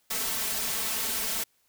white noise with comb filter, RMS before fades -30 dBFS, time 0.1-1.44 s, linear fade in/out 10 ms, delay 4.5 ms, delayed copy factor +0.95, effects white hiss -69 dBFS RMS until 1.68 s

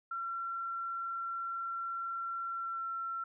sine tone with pitch glide, 1361 to 1350 Hz, F6 to E6, -45 to +41 cents, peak -35 dBFS, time 0.11-3.24 s, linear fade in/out 5 ms, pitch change -14 cents, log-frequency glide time 2.48-2.86 s, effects none

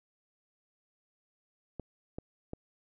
clicks, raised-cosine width 2 ms, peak -25 dBFS, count 3, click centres 1.797 / 2.185 / 2.534 s, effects none

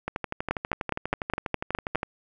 two click trains, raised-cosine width 0.5 ms, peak -14 / -9 dBFS, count 25 / 8, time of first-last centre 0.08-2.031 / 0.51-1.956 s, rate 12.3 / 4.84 Hz, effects none

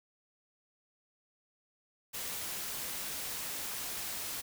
white noise, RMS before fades -39 dBFS, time 2.13-4.42 s, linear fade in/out 20 ms, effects none

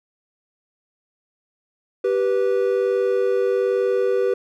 triangle tone pair together, 389.5 / 490.7 Hz, G4 / B4, -11 / -11 cents, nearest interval major third, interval 400 cents, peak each -18 dBFS, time 2.04-4.34 s, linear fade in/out 5 ms, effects none

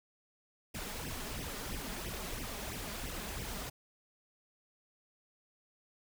pink noise with flanger, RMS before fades -41 dBFS, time 0.74-3.7 s, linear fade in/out 10 ms, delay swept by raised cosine 0.35 to 4.95 ms, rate 3 Hz, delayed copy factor +0.8, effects none

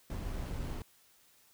brown noise with sample-and-hold, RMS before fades -38 dBFS, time 0.1-0.82 s, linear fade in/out 2 ms, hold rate 7350 Hz, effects white hiss -65 dBFS RMS until 1.53 s

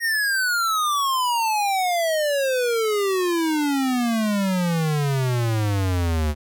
square exponential sweep, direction down, 1880 to 73.42 Hz, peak -20 dBFS, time 0-6.35 s, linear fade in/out 50 ms, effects none

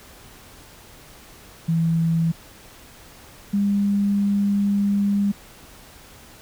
sine tone pair in turn, 164.81 / 201.5 Hz, E3 / G3, 0 / +48 cents, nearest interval minor third, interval 348 cents, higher second, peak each -17 dBFS, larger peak neither, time 1.68-2.32 / 3.53-5.32 s, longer second, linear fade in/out 10 ms, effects pink hiss -46 dBFS RMS until 6.41 s

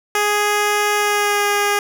10% pulse tone with pitch glide, 415.3 to 409.3 Hz, G#4 to G#4, 0 to -25 cents, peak -7 dBFS, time 0.15-1.79 s, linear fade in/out 2 ms, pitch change -25 cents, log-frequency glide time 0.97-1.46 s, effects none

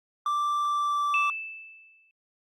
triangle tone with pitch glide, 1174.7 to 1166.6 Hz, D6 to D6, 0 to -12 cents, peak -22 dBFS, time 0.26-1.3 s, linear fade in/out 2 ms, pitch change -12 cents, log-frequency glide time 0.63-1.01 s
sine tone with exponential decay, 2637 Hz, E7, in tune, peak -22 dBFS, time 1.14-2.11 s, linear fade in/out 1 ms, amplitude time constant 210 ms
effects Opus 48 kbps

